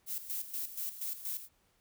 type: noise with tremolo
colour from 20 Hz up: violet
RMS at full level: -37 dBFS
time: 0.06-1.49 s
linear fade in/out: 50 ms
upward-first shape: square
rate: 4.2 Hz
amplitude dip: 70%
effects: pink hiss -72 dBFS RMS until 1.8 s